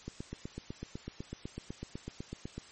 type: click train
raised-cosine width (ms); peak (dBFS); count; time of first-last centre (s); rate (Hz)
3; -26; 21; 0.08-2.58; 8
effects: white hiss -54 dBFS RMS until 2.71 s + MP3 32 kbps